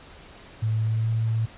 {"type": "tone with pitch glide", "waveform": "sine", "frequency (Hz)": [110, 112.18], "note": ["A2", "A2"], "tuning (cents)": [0, 34], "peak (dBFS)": -21, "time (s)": [0.62, 1.46], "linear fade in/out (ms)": 10, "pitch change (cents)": 34, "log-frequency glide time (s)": [0.83, 1.09], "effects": ["pink hiss -47 dBFS RMS until 1.57 s", "resampled to 8000 Hz"]}